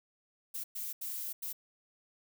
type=noise bursts at uneven times; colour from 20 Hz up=violet; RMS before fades=-39 dBFS; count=4; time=0.54-0.64 / 0.75-0.93 / 1.01-1.33 / 1.42-1.53 s; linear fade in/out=10 ms; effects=none